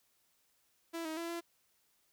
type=tone with pitch steps; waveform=sawtooth; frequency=332.8 / 316.4 / 336.2 / 339.5 Hz; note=E4 / D#4 / E4 / F4; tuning=+17 / +29 / +34 / -49 cents; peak=-34 dBFS; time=0.93-1.41 s; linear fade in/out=20 ms; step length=120 ms; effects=white hiss -74 dBFS RMS until 2.12 s